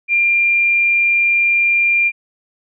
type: tone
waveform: sine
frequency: 2390 Hz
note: D7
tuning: 30 cents sharp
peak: -11 dBFS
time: 0.08-2.12 s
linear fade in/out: 50 ms
effects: none